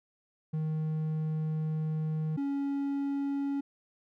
triangle tone pair in turn, 156.4 / 279.6 Hz, D#3 / C#4, +9 / +15 cents, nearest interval minor seventh, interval 1006 cents, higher second, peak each -27 dBFS, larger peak neither, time 0.53-2.37 / 2.37-3.61 s, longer first, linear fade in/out 10 ms, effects none

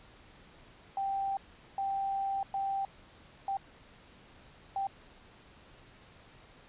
sine tone bursts at uneven times, 784 Hz, G5, in tune, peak -30 dBFS, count 5, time 0.97-1.37 / 1.78-2.43 / 2.54-2.85 / 3.48-3.57 / 4.76-4.87 s, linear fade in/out 2 ms, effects pink hiss -57 dBFS RMS until 6.68 s + resampled to 8000 Hz

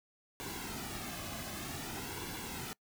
pink noise with flanger, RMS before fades -42 dBFS, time 0.4-2.73 s, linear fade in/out 0 ms, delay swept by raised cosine 1.6 to 2.18 ms, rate 0.53 Hz, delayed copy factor -0.65, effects noise-tail reverb RT60 0.1 s tail -24 dB re dry

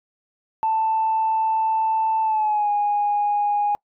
sine tone with pitch glide, 884 to 824.8 Hz, A5 to G#5, +8 to -12 cents, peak -17 dBFS, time 0.63-3.75 s, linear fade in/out 0 ms, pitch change -120 cents, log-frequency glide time 2.22-2.7 s, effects noise-tail reverb RT60 0.1 s tail -26 dB re dry + tanh soft clip ceiling -13 dBFS

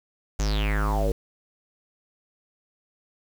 square tone with low-pass filter sweep, 52 Hz, G#1, 3 cents sharp, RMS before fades -24 dBFS, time 0.39-1.12 s, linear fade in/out 5 ms, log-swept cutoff 7000 to 440 Hz, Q 8, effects 7-bit

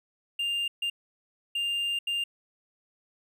triangle tone bursts at uneven times, 2800 Hz, F7, 4 cents sharp, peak -25 dBFS, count 4, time 0.39-0.68 / 0.82-0.9 / 1.55-1.99 / 2.07-2.24 s, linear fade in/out 5 ms, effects none

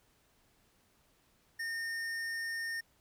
sine tone with hard clipping, 1827 Hz, A#6, 35 cents flat, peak -37 dBFS, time 1.59-2.81 s, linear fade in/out 10 ms, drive 12 dB, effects pink hiss -70 dBFS RMS until 3 s

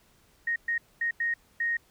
sine tone bursts at uneven times, 1864.7 Hz, A#6, in tune, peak -25 dBFS, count 5, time 0.47-0.56 / 0.68-0.78 / 1.01-1.11 / 1.2-1.34 / 1.6-1.77 s, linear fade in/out 5 ms, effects pink hiss -63 dBFS RMS until 1.9 s

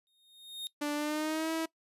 45% pulse tone with exponential growth, 3703 Hz, A#7, 12 cents flat, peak -34 dBFS, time 0.07-0.67 s, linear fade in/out 0 ms, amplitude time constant 130 ms
sawtooth tone with pitch glide, 293.7 to 324 Hz, D4 to E4, 0 to -30 cents, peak -27 dBFS, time 0.81-1.66 s, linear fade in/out 10 ms, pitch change +170 cents, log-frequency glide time 0.94-1.52 s
effects noise-tail reverb RT60 0.1 s tail -21 dB re dry + resampled to 32000 Hz

